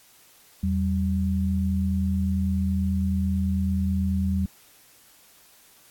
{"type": "tone pair together", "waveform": "sine", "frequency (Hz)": [82.94, 192.1], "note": ["E2", "G3"], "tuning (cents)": [11, -35], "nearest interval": "octave + minor third", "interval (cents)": 1454, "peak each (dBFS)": -24, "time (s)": [0.63, 4.46], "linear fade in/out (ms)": 5, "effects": ["white hiss -55 dBFS RMS until 5.9 s", "AAC 64 kbps"]}